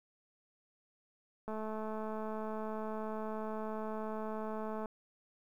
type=click train; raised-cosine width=1 ms; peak=-28 dBFS; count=734; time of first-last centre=1.48-4.858 s; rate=217 Hz; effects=11-bit